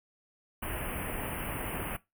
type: band-stop noise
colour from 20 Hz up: pink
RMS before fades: -36 dBFS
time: 0.62-1.97 s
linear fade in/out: 10 ms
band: 3000 to 9100 Hz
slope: 96 dB/octave
effects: noise-tail reverb RT60 0.2 s tail -19 dB re dry